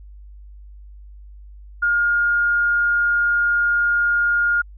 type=tone; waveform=sine; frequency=1419 Hz; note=F6; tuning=27 cents sharp; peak=-15 dBFS; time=1.82-4.62 s; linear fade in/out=10 ms; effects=added 50 Hz sine -38 dBFS peak until 4.77 s